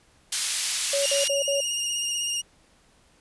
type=high-pass noise; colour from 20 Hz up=pink; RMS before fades=-26 dBFS; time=0.32-1.28 s; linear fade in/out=5 ms; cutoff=3300 Hz; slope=12 dB/octave
type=tone bursts; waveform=sine; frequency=560 Hz; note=C#5; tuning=18 cents sharp; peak=-23 dBFS; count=4; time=0.93-1.606 s; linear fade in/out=5 ms; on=130 ms; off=52 ms
type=tone with vibrato; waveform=20% pulse; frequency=2840 Hz; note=F7; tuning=28 cents sharp; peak=-20 dBFS; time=1.02-2.42 s; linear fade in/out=20 ms; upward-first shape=sine; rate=16 Hz; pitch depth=32 cents each way
effects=pink hiss -60 dBFS RMS until 3.2 s + resampled to 24000 Hz